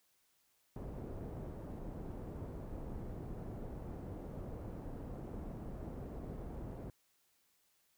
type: low-pass noise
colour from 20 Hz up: pink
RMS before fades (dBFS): -45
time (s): 0.76-6.9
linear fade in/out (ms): 2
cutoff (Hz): 530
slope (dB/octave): 12
effects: white hiss -75 dBFS RMS until 7.97 s